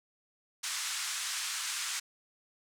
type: band-pass noise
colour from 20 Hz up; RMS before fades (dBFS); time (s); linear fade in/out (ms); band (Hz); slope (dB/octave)
white; -36; 0.63-2; 10; 1100 to 8800; 24
effects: none